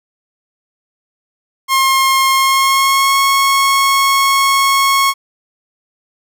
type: tone with pitch glide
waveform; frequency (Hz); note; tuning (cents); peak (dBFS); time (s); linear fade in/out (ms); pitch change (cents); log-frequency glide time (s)
sawtooth; 1070 to 1095.6; C6 to C#6; +38 to -21; -6; 1.68-5.14; 50; +41; 2.32-3.18
effects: none